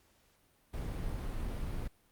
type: noise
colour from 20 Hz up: brown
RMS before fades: -37 dBFS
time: 0.73-1.88 s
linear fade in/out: 10 ms
effects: pink hiss -69 dBFS RMS until 2.11 s + Opus 48 kbps